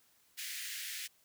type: high-pass noise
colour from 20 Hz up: pink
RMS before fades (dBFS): -42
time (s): 0.37-1.08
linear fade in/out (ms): 20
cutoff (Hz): 1700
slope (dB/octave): 48
effects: white hiss -69 dBFS RMS until 1.24 s